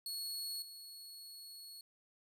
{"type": "tone with level steps", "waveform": "sawtooth", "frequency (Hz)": 4354, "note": "C#8", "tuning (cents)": -32, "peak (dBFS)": [-37, -47], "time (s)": [0.06, 1.81], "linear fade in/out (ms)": 2, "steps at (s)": 0.62, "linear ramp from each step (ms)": 2, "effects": []}